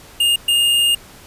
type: tone bursts at uneven times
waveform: square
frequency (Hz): 2829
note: F7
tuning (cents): +22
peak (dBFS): -13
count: 2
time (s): 0.2-0.36 / 0.48-0.95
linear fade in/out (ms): 5
effects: pink hiss -42 dBFS RMS until 1.26 s + resampled to 32000 Hz

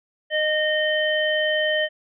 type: harmonic tone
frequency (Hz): 615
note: D#5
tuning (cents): -20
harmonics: 1 / 3 / 5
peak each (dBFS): -22 / -23 / -26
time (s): 0.3-1.89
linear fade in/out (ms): 50
effects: none

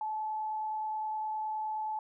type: tone with frequency modulation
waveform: sine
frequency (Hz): 864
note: A5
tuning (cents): -32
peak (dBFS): -32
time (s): 0.01-1.99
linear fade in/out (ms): 2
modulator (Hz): 29.6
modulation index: 0.3
effects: none

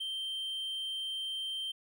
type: tone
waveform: triangle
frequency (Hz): 3136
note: G7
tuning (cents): 0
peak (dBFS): -33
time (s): 0-1.72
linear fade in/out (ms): 10
effects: none

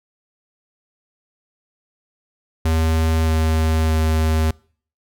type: tone with pitch steps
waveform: square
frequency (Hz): 80.4 / 79.7 / 79.2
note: E2 / D#2 / D#2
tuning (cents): -43 / +42 / +31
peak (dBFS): -16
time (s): 2.65-4.51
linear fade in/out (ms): 5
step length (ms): 620
effects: noise-tail reverb RT60 0.5 s tail -25 dB re dry

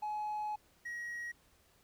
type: tone pair in turn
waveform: triangle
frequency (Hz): 846 / 1899.2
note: G#5 / A#6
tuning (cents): +32 / +32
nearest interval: octave + major second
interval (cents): 1400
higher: second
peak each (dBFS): -32 / -37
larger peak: first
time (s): 0.02-0.56 / 0.85-1.32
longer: first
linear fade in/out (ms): 10
effects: tanh soft clip ceiling -31 dBFS + pink hiss -68 dBFS RMS until 1.83 s

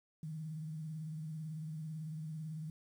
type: tone with vibrato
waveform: sine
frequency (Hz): 156.5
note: D#3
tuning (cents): +10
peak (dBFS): -40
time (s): 0.23-2.7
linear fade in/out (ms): 2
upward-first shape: sine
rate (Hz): 18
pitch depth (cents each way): 60
effects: 11-bit

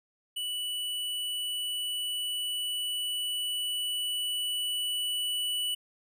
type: tone with level ramp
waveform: square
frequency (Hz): 2960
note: F#7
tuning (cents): 0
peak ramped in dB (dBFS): -32 to -29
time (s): 0.36-5.75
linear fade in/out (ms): 10
effects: none

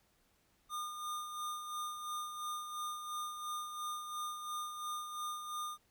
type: tone with tremolo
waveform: square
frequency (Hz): 1214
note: D#6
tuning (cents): -43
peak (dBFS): -38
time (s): 0.69-5.78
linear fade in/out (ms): 50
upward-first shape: sine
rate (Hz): 2.9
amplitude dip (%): 50
effects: pink hiss -73 dBFS RMS until 5.9 s

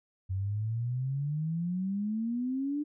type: exponential sweep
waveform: sine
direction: up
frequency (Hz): 92.5 to 300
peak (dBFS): -29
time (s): 0.29-2.84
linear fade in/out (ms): 20
effects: none

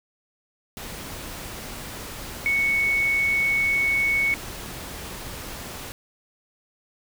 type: tone in noise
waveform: sine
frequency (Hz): 2217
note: C#7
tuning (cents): 0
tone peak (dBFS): -19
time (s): 2.46-4.34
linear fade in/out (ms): 0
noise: pink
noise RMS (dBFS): -36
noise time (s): 0.77-5.92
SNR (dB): +14
effects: none

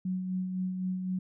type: tone with tremolo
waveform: sine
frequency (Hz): 185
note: F#3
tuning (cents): 0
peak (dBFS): -28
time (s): 0.05-1.19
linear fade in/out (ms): 5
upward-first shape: sine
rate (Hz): 3.9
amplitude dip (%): 40
effects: none

